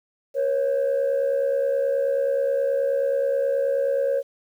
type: tone pair together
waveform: sine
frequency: 479 / 548.4 Hz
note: A#4 / C#5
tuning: +47 / -19 cents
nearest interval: major second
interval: 234 cents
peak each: -24 / -19 dBFS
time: 0.34-4.23 s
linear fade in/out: 50 ms
effects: tanh soft clip ceiling -16 dBFS + 9-bit